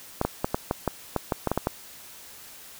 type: clicks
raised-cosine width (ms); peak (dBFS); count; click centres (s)
1; -9; 12; 0.214 / 0.25 / 0.445 / 0.545 / 0.711 / 0.877 / 1.163 / 1.322 / 1.473 / 1.516 / 1.576 / 1.671
effects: white hiss -46 dBFS RMS until 2.79 s